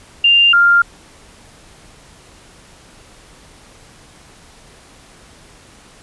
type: tone pair in turn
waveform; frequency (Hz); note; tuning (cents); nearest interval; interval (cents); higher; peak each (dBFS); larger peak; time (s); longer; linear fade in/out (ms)
sine; 2794 / 1397; F7 / F6; 0 / 0; octave; 1200; first; -7; neither; 0.24-0.53 / 0.53-0.82; neither; 5
effects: pink hiss -44 dBFS RMS until 6.02 s + resampled to 24000 Hz